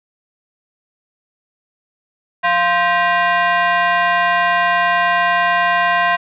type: tone with frequency modulation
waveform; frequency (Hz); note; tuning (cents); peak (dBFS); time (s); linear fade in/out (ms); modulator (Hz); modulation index
sine; 174.61; F3; 0; -12; 2.43-6.17; 20; 871; 2.3
effects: none